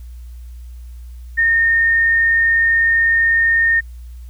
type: tone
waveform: sine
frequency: 1832 Hz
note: A#6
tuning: 31 cents flat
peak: -11 dBFS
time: 1.37-3.81 s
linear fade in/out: 20 ms
effects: added 60 Hz sine -31 dBFS peak until 4.29 s + white hiss -56 dBFS RMS until 4.29 s